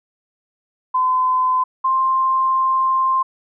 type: tone pair in turn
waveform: sine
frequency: 1022 / 1051.3 Hz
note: C6 / C6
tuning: -41 / +8 cents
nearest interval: unison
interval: 49 cents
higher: second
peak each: -14 dBFS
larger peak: neither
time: 0.94-1.64 / 1.84-3.23 s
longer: second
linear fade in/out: 10 ms
effects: none